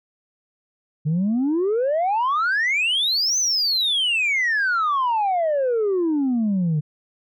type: exponential two-way sweep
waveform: sine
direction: up then down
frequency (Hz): 145.4 to 6272 to 145.4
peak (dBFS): -16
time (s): 1.05-6.81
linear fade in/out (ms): 20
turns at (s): 3.38
effects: tanh soft clip ceiling -16 dBFS